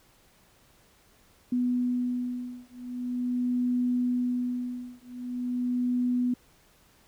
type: beating tone pair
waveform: sine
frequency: 246.9 / 247.33 Hz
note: B3 / B3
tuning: 0 / +3 cents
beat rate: 0.43 Hz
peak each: -29 / -29 dBFS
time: 1.52-6.34 s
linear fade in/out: 5 ms
effects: pink hiss -61 dBFS RMS until 7.07 s